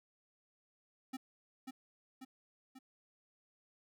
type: tone with echo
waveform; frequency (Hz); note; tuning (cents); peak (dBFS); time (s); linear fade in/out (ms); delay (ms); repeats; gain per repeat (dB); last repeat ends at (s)
square; 261.6; C4; 0; -40; 1.13-1.17; 10; 540; 3; -4; 2.79
effects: none